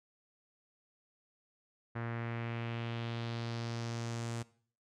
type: tone with low-pass filter sweep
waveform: sawtooth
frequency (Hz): 116.54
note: A#2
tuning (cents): 0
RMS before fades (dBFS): -39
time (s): 1.95-4.43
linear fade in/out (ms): 10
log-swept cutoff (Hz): 1700 to 8200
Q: 2.1
effects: noise-tail reverb RT60 0.5 s tail -19 dB re dry